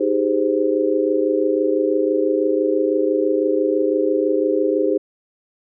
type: chord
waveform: sine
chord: Ab major seventh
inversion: second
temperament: just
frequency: 311.5 / 389.3 / 415.3 / 519.1 Hz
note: Eb4 / G4 / Ab4 / C5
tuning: +2 / -12 / 0 / -14 cents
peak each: -21 dBFS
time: 0-4.98 s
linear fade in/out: 10 ms
effects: none